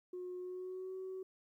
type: tone with pitch glide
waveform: sine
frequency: 362 to 376.3 Hz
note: F#4 to F#4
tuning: -38 to +29 cents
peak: -40 dBFS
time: 0.13-1.23 s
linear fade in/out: 5 ms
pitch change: +67 cents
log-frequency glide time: 0.39-0.94 s
effects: tanh soft clip ceiling -38 dBFS + 13-bit